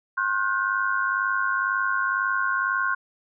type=tone cluster; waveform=sine; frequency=1070 / 1438 / 1540 Hz; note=C6 / F#6 / G6; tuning=+38 / -50 / -31 cents; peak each=-26 dBFS; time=0.17-2.95 s; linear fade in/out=10 ms; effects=none